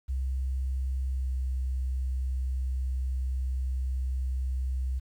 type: tone with pitch glide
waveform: sine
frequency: 65.41 to 64.55 Hz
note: C2 to C2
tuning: 0 to -23 cents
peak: -27 dBFS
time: 0.08-5 s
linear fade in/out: 20 ms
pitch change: -23 cents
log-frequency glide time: 1.1-1.31 s
effects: 10-bit